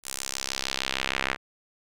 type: tone with band-pass filter sweep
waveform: sawtooth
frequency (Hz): 66.5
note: C2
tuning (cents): +29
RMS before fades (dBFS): -31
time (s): 0.03-1.37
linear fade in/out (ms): 50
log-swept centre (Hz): 9200 to 1900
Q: 1.4
effects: none

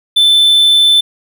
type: tone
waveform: triangle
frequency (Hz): 3527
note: A7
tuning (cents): +3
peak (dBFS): -4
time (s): 0.16-1.01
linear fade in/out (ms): 10
effects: none

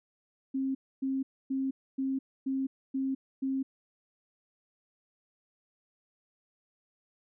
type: tone bursts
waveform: sine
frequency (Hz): 267.4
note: C4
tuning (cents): +38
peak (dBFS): -28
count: 7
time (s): 0.54-3.63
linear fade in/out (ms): 10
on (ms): 210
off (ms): 270
effects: none

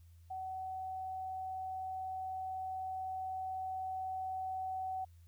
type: tone with level ramp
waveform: sine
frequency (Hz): 754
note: F#5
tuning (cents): +32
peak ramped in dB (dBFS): -39 to -36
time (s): 0.3-5.05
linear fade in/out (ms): 10
effects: added 84 Hz sine -56 dBFS peak until 5.27 s + white hiss -75 dBFS RMS until 5.27 s

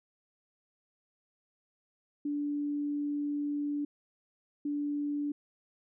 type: tone bursts at uneven times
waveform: sine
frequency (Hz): 290.9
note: D4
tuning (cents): -16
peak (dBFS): -30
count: 2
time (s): 2.25-3.85 / 4.65-5.32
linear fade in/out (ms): 5
effects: none

